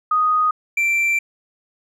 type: tone pair in turn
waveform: sine / triangle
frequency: 1244.5 / 2349 Hz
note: D#6 / D7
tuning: 0 / 0 cents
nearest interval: major seventh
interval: 1100 cents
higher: second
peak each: -14 dBFS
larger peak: neither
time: 0.11-0.51 / 0.77-1.19 s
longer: second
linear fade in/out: 5 ms
effects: resampled to 32000 Hz